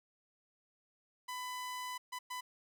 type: tone bursts at uneven times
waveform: sawtooth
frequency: 1000 Hz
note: B5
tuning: 21 cents sharp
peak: -36 dBFS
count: 3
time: 1.28-1.98 / 2.12-2.19 / 2.3-2.41 s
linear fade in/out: 10 ms
effects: none